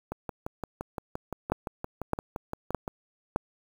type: two click trains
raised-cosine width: 1 ms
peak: -11 / -19 dBFS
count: 4 / 17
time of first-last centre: 1.52-3.36 / 0.12-2.879 s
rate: 1.63 / 5.8 Hz
effects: 7-bit